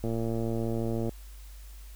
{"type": "click train", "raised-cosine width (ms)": 2, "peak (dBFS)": -19, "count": 121, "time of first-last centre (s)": [0.04, 1.093], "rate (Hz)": 114, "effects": ["added 50 Hz sine -43 dBFS peak until 1.95 s", "white hiss -56 dBFS RMS until 1.95 s"]}